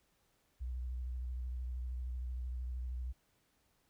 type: tone with vibrato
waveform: sine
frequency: 62.1 Hz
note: B1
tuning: 10 cents sharp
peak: -37 dBFS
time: 0.6-3.13 s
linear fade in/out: 20 ms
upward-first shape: sine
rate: 13 Hz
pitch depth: 47 cents each way
effects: pink hiss -75 dBFS RMS until 3.89 s